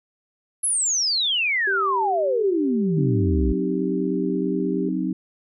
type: exponential sweep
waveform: sine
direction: down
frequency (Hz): 11175 to 56.6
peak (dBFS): -19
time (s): 0.63-3.53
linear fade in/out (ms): 10
type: tone with pitch glide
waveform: sine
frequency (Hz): 390 to 394.3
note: G4 to G4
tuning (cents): -9 to +10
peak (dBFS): -26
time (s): 1.67-4.89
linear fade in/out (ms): 5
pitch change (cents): +19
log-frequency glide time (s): 3.6-4.53
type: chord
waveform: sine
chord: C diminished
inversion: second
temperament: equal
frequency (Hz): 185 / 261.6 / 311.1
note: Gb3 / C4 / Eb4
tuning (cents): 0 / 0 / 0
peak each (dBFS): -26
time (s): 2.97-5.13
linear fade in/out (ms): 5
effects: none